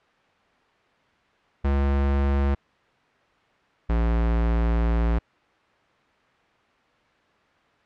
square tone pair in turn, 69.6 / 57.22 Hz, C#2 / A#1, +8 / -31 cents, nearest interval minor third, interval 339 cents, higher first, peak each -20 dBFS, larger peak neither, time 1.64-2.55 / 3.89-5.19 s, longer second, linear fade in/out 10 ms, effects white hiss -60 dBFS RMS until 7.85 s + low-pass 2000 Hz 12 dB/octave

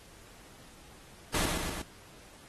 pink noise with echo, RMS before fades -30 dBFS, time 1.34-1.46 s, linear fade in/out 5 ms, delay 120 ms, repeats 3, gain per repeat -3 dB, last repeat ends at 1.82 s, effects pink hiss -55 dBFS RMS until 2.48 s + AAC 32 kbps

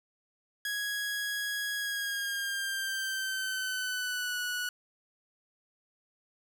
sawtooth tone with pitch glide, 1661.2 to 1471.4 Hz, G#6 to F#6, 0 to -10 cents, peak -28 dBFS, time 0.65-4.69 s, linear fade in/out 2 ms, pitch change -210 cents, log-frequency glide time 1.76-4.38 s, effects none

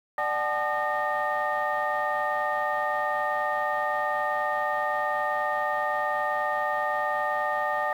sine tone cluster, 595 / 756 / 864 / 1215 / 1840 Hz, D5 / F#5 / A5 / D#6 / A#6, +22 / +37 / -32 / -42 / -23 cents, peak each -30 dBFS, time 0.18-7.93 s, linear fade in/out 2 ms, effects tanh soft clip ceiling -17 dBFS + 9-bit

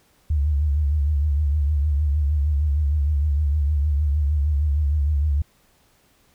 sine tone with vibrato, 73.42 Hz, D2, in tune, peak -17 dBFS, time 0.3-5.42 s, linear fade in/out 5 ms, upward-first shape triangle, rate 6.5 Hz, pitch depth 110 cents each way, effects pink hiss -60 dBFS RMS until 6.34 s

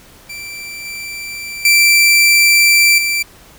sawtooth tone with level steps, 2343 Hz, D7, 5 cents flat, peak -23 / -21 / -4 / -11 dBFS, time 0.29-3.23 s, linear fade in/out 10 ms, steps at 0.85 / 1.65 / 2.98 s, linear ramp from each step 2 ms, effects pink hiss -43 dBFS RMS until 3.58 s

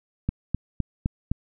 click train, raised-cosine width 5 ms, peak -11 dBFS, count 5, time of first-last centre 0.29-1.316 s, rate 3.9 Hz, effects none

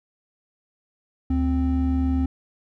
triangle tone pair together, 73.9 / 261.8 Hz, D2 / C4, +11 / +1 cents, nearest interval octave + minor seventh, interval 2190 cents, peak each -20 dBFS, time 1.3-2.26 s, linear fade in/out 5 ms, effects none

